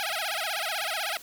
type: tone with vibrato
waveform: 10% pulse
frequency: 730 Hz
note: F#5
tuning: 24 cents flat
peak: -20 dBFS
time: 0-1.17 s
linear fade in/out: 0 ms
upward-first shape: sine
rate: 16 Hz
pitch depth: 250 cents each way
effects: white hiss -48 dBFS RMS until 1.22 s